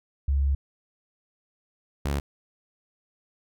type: tone pair in turn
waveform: sine / sawtooth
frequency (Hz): 69.3 / 70.59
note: C#2 / C#2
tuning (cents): 0 / +32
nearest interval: unison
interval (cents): 32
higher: second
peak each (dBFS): -20 / -21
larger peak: first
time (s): 0.28-0.55 / 2.05-2.2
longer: first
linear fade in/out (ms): 5
effects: none